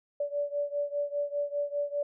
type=beating tone pair; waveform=sine; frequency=576 / 581 Hz; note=D5 / D5; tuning=-34 / -19 cents; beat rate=5 Hz; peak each=-31 / -33 dBFS; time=0.2-2.03 s; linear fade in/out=5 ms; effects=none